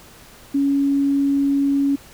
sine tone, 279.1 Hz, C#4, 12 cents sharp, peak -15 dBFS, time 0.54-1.96 s, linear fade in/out 10 ms, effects pink hiss -45 dBFS RMS until 2.13 s

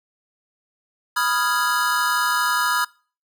square chord, F half-diminished seventh, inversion second, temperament equal, 987.8 / 1244.5 / 1396.9 / 1661.2 Hz, Cb6 / Eb6 / F6 / Ab6, 0 / 0 / 0 / 0 cents, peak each -25 dBFS, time 1.16-2.85 s, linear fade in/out 10 ms, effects noise-tail reverb RT60 0.4 s tail -24 dB re dry

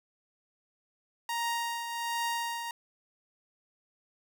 sawtooth tone with tremolo, 935 Hz, A#5, 5 cents sharp, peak -25 dBFS, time 1.29-2.71 s, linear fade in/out 2 ms, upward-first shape triangle, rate 1.3 Hz, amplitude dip 55%, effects none

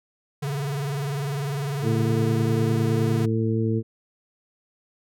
square tone with vibrato, 141.5 Hz, C#3, 36 cents sharp, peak -26 dBFS, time 0.42-3.26 s, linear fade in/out 10 ms, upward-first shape square, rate 20 Hz, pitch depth 84 cents each way
harmonic tone, 111.9 Hz, A2, 30 cents sharp, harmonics 1 / 2 / 3 / 4, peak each -23 / -26 / -28 / -29 dBFS, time 1.82-3.83 s, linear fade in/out 50 ms
effects none

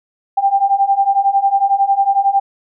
sine beating tone pair, 784 / 795 Hz, G5 / G5, 0 / +24 cents, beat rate 11 Hz, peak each -15 / -13 dBFS, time 0.37-2.4 s, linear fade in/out 10 ms, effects none

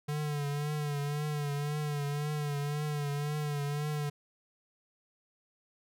square tone with vibrato, 146.83 Hz, D3, in tune, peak -32 dBFS, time 0.08-4.1 s, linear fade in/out 10 ms, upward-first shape triangle, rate 1.9 Hz, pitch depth 55 cents each way, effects none

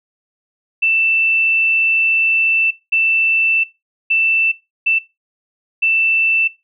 sine tone bursts at uneven times, 2663 Hz, E7, 17 cents sharp, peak -11 dBFS, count 5, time 0.82-2.71 / 2.92-3.64 / 4.1-4.52 / 4.86-4.99 / 5.82-6.48 s, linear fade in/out 10 ms, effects noise-tail reverb RT60 0.2 s tail -18 dB re dry

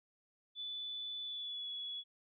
sine tone with pitch glide, 3482 to 3383 Hz, A7 to G#7, -19 to +31 cents, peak -40 dBFS, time 0.55-2.04 s, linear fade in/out 50 ms, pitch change -50 cents, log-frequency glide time 1.23-1.69 s, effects none

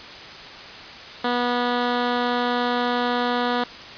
10% pulse tone, 243.8 Hz, B3, 22 cents flat, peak -12 dBFS, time 1.24-3.64 s, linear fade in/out 5 ms, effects white hiss -38 dBFS RMS until 3.97 s + resampled to 11025 Hz

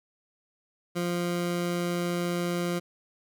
20% pulse tone, 174.61 Hz, F3, in tune, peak -22 dBFS, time 0.95-2.8 s, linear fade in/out 20 ms, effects none

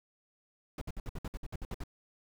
brown noise bursts, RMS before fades -38 dBFS, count 12, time 0.78-1.837 s, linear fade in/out 2 ms, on 34 ms, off 59 ms, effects none

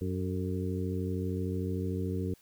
harmonic tone with a mistuned harmonic, 93.3 Hz, F#2, 15 cents sharp, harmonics 1 / 2 / 3 / 4 / 5, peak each -33 / -36 / -38 / -39 / -40 dBFS, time 0.01-2.34 s, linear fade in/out 5 ms, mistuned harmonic 5, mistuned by -52 cents, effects white hiss -63 dBFS RMS until 2.41 s

